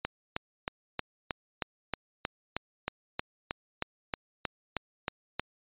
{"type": "click train", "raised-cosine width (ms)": 0.3, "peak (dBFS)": -14, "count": 18, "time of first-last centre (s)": [0.05, 5.396], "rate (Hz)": 3.18, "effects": ["resampled to 8000 Hz"]}